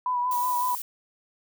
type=tone with vibrato; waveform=sine; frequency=987.8 Hz; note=B5; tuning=in tune; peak=-23 dBFS; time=0.06-0.75 s; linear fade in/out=2 ms; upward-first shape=sine; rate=5.4 Hz; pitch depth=30 cents each way
type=noise; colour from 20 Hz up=violet; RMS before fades=-34 dBFS; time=0.31-0.82 s; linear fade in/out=2 ms
effects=none